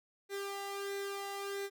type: tone with flanger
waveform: sawtooth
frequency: 397.6 Hz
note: G4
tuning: 25 cents sharp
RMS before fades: -40 dBFS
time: 0.29-1.7 s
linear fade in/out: 50 ms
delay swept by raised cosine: 0.5 to 1.05 ms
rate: 1.5 Hz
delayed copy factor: +0.65
effects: none